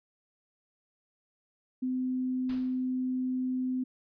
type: tone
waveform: sine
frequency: 255.7 Hz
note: C4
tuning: 40 cents flat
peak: -28 dBFS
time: 1.82-3.84 s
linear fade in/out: 10 ms
type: noise with exponential decay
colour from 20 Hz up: pink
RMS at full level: -44 dBFS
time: 2.49-2.93 s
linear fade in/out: 5 ms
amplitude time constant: 94 ms
effects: resampled to 11025 Hz